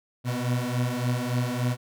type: beating tone pair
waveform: 30% pulse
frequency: 121.7 / 125.2 Hz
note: B2 / B2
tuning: -25 / +24 cents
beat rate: 3.5 Hz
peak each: -25 dBFS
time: 0.24-1.77 s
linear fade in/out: 50 ms
effects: none